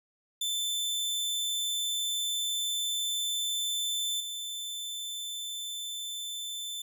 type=tone with level steps; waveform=sawtooth; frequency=3534 Hz; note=A7; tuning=7 cents sharp; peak=-26 / -32 dBFS; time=0.41-6.82 s; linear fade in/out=5 ms; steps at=4.2 s; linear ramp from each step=5 ms; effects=none